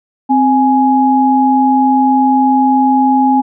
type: tone pair together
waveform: sine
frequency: 261.6 / 833.9 Hz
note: C4 / G#5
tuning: 0 / +7 cents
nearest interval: octave + minor sixth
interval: 2007 cents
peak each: -10 dBFS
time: 0.29-3.42 s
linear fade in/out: 20 ms
effects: none